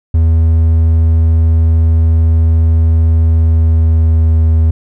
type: tone with pitch glide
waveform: triangle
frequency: 81.2 to 80.36 Hz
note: E2 to E2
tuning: -26 to -44 cents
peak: -4 dBFS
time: 0.14-4.71 s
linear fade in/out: 5 ms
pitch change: -18 cents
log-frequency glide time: 3.23-4.5 s
effects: none